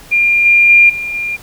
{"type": "tone with level steps", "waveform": "sine", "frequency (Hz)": 2400, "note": "D7", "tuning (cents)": 37, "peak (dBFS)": [-8, -5, -3, -18, -16], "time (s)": [0.11, 1.37], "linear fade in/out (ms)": 20, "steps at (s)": [0.45, 0.69, 0.89, 1.14], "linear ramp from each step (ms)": 10, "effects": ["pink hiss -38 dBFS RMS until 1.42 s"]}